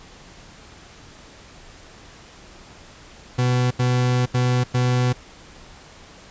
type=tone bursts at uneven times; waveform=40% pulse; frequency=124.7 Hz; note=B2; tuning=17 cents sharp; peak=-16 dBFS; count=4; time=3.38-3.71 / 3.79-4.26 / 4.34-4.64 / 4.74-5.13 s; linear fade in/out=10 ms; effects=pink hiss -45 dBFS RMS until 6.3 s + resampled to 16000 Hz